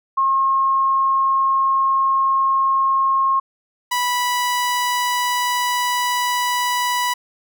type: tone pair in turn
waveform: sine / sawtooth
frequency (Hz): 1077 / 983.7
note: C6 / B5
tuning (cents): +50 / -7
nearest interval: major second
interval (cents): 157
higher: first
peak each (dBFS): -14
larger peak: neither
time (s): 0.17-3.4 / 3.91-7.14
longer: neither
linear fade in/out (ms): 10
effects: none